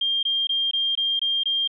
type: tone bursts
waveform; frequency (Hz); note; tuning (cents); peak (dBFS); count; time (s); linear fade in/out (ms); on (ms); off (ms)
sine; 3200; G7; +35; -20; 7; 0.01-1.676; 5; 220; 21
effects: none